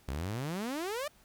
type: exponential sweep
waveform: sawtooth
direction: up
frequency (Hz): 61.74 to 618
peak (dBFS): -30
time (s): 0.08-1.08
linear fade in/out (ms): 5
effects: pink hiss -63 dBFS RMS until 1.24 s